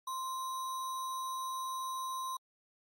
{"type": "tone with sample-and-hold", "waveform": "sine", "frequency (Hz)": 1046.5, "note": "C6", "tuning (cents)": 0, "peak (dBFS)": -35, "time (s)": [0.07, 2.37], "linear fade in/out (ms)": 5, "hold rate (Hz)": 4900, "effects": ["MP3 64 kbps"]}